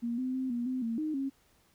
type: tone with pitch steps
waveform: sine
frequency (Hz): 235.7 / 256.7 / 260.5 / 239.1 / 257 / 228.8 / 309.2 / 271.5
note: A#3 / C4 / C4 / A#3 / C4 / A#3 / D#4 / C#4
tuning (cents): +19 / -33 / -7 / +44 / -31 / -32 / -11 / -36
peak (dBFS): -30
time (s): 0.02-1.3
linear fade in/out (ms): 20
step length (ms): 160
effects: pink hiss -67 dBFS RMS until 1.74 s